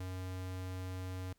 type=tone; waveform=square; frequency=92.5 Hz; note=F#2; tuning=in tune; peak=-40 dBFS; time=0-1.33 s; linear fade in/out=5 ms; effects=pink hiss -75 dBFS RMS until 1.38 s